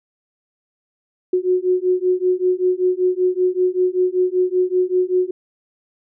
sine beating tone pair, 363.2 / 368.4 Hz, F#4 / F#4, -32 / -7 cents, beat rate 5.2 Hz, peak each -18 / -18 dBFS, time 1.33-5.31 s, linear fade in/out 5 ms, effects none

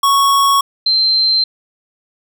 square / sine tone pair in turn, 1108.7 / 4123 Hz, C#6 / C8, 0 / -26 cents, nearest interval octave + major seventh, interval 2274 cents, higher second, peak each -10 dBFS, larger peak neither, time 0.03-0.61 / 0.86-1.44 s, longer neither, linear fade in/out 5 ms, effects none

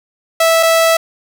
sawtooth tone pair in turn, 656 / 656 Hz, E5 / E5, -9 / -9 cents, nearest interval unison, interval 0 cents, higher neither, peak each -5 dBFS, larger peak neither, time 0.4-0.63 / 0.63-0.97 s, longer second, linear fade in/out 5 ms, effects none

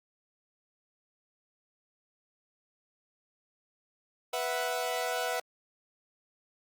sawtooth chord, B suspended fourth, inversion none, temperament equal, 493.9 / 659.3 / 740 Hz, B4 / E5 / F#5, 0 / 0 / 0 cents, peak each -31 dBFS, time 4.33-5.4 s, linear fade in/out 5 ms, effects Opus 48 kbps

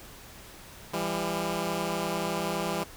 10% pulse tone pair together, 167.93 / 199.7 Hz, E3 / G3, +32 / +32 cents, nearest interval minor third, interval 300 cents, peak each -23 dBFS, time 0.93-2.84 s, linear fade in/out 10 ms, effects pink hiss -48 dBFS RMS until 2.96 s

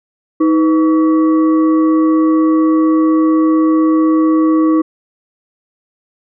sine tone with frequency modulation, 316.1 Hz, D#4, 27 cents sharp, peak -8 dBFS, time 0.4-4.82 s, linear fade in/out 10 ms, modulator 816 Hz, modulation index 0.45, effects none

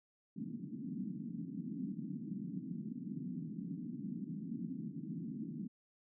pink band-pass noise, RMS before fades -43 dBFS, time 0.36-5.68 s, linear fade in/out 10 ms, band 160 to 280 Hz, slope 48 dB/octave, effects none

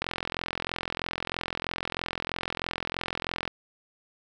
click train, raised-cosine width 0.3 ms, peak -13 dBFS, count 150, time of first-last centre 0.02-3.477 s, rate 43.1 Hz, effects none

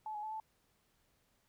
sine tone with pitch steps, 864 / 838 / 867 / 875 Hz, A5 / G#5 / A5 / A5, -32 / +15 / -26 / -10 cents, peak -39 dBFS, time 0.06-0.4 s, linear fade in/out 2 ms, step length 85 ms, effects pink hiss -75 dBFS RMS until 1.48 s

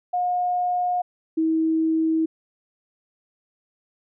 sine tone pair in turn, 718 / 321 Hz, F5 / E4, +48 / -46 cents, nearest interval octave + major second, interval 1394 cents, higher first, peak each -20 / -18 dBFS, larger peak second, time 0.13-1.02 / 1.37-2.26 s, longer neither, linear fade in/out 10 ms, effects none

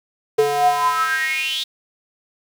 square tone with high-pass filter sweep, 144.3 Hz, D3, 30 cents flat, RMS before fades -19 dBFS, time 0.38-1.64 s, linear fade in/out 10 ms, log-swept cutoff 450 to 3700 Hz, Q 9.4, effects 8-bit

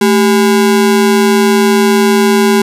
square ring-modulated tone, 305.6 Hz, D#4, 31 cents flat, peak -4 dBFS, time 0.01-2.62 s, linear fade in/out 5 ms, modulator 87.4 Hz, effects resampled to 32000 Hz + 7-bit

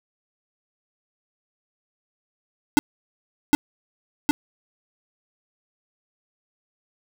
square tone with echo, 294.2 Hz, D4, 3 cents sharp, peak -11 dBFS, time 2.77-2.79 s, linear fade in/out 0 ms, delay 760 ms, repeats 2, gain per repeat -2 dB, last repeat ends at 4.31 s, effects none

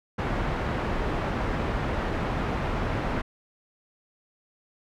pink low-pass noise, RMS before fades -28 dBFS, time 0.18-3.22 s, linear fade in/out 10 ms, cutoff 1700 Hz, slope 12 dB/octave, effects none

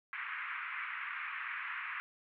white band-pass noise, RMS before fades -41 dBFS, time 0.13-2 s, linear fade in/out 0 ms, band 1100 to 2400 Hz, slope 48 dB/octave, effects none

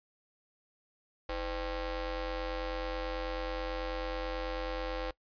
sawtooth ring-modulated tone, 277.6 Hz, C#4, 3 cents sharp, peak -27 dBFS, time 1.29-5.11 s, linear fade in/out 5 ms, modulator 233 Hz, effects noise-tail reverb RT60 0.1 s tail -21 dB re dry + resampled to 11025 Hz

